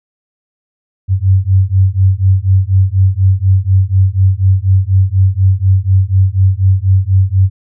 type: beating tone pair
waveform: sine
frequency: 93.4 / 97.5 Hz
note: F#2 / G2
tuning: +17 / -9 cents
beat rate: 4.1 Hz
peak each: -10 dBFS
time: 1.08-7.5 s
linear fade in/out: 50 ms
effects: none